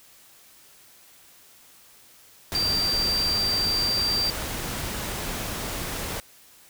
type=tone in noise; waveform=sine; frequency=4699 Hz; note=D8; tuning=in tune; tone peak=-22 dBFS; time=2.55-4.3 s; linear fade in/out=0 ms; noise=pink; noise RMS=-31 dBFS; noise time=2.52-6.2 s; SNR=+6 dB; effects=white hiss -53 dBFS RMS until 6.69 s